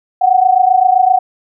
sine tone pair together, 731 / 758.7 Hz, F#5 / F#5, -21 / +43 cents, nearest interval minor second, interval 64 cents, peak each -10 dBFS, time 0.21-1.19 s, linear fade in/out 10 ms, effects none

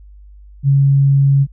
sine tone, 138.59 Hz, C#3, in tune, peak -8 dBFS, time 0.63-1.47 s, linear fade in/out 50 ms, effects added 50 Hz sine -37 dBFS peak until 1.52 s

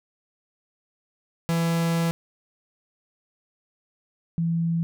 45% pulse / sine tone pair in turn, 166.8 / 166.8 Hz, E3 / E3, +21 / +21 cents, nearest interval unison, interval 0 cents, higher neither, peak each -21 dBFS, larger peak neither, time 1.49-2.11 / 4.38-4.83 s, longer first, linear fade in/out 0 ms, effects none

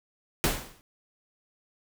pink noise with exponential decay, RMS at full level -22 dBFS, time 0.44-0.81 s, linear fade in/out 0 ms, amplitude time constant 80 ms, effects none

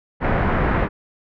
pink low-pass noise, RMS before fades -19 dBFS, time 0.2-0.89 s, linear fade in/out 50 ms, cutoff 1900 Hz, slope 24 dB/octave, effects none

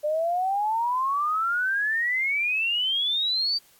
sine exponential sweep, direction up, 590 to 4674 Hz, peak -22 dBFS, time 0.03-3.59 s, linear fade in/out 20 ms, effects white hiss -58 dBFS RMS until 3.79 s + AAC 64 kbps

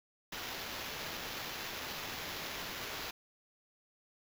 white noise with sample-and-hold, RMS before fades -42 dBFS, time 0.32-3.11 s, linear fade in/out 5 ms, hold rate 8820 Hz, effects none

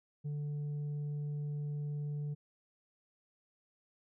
sine tone with tanh clipping, 146.83 Hz, D3, in tune, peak -36 dBFS, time 0.24-2.35 s, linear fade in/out 20 ms, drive 3 dB, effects none

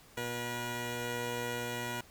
10% pulse tone pair together, 120.44 / 482.5 Hz, B2 / B4, -43 / -40 cents, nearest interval 2 octaves, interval 2403 cents, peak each -30 / -29 dBFS, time 0.17-2.01 s, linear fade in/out 5 ms, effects pink hiss -58 dBFS RMS until 2.1 s

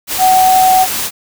sine tone in noise, 749 Hz, F#5, 21 cents sharp, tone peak -6 dBFS, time 0.18-0.87 s, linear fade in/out 50 ms, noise white, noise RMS -18 dBFS, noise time 0.07-1.11 s, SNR +9 dB, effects none

